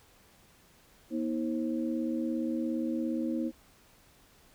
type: tone cluster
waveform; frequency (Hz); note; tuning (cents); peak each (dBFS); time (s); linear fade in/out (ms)
sine; 241.4 / 318.7 / 533; B3 / D#4 / C5; -39 / +42 / +32; -32 / -32 / -40; 1.1-3.52; 50
effects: pink hiss -61 dBFS RMS until 4.54 s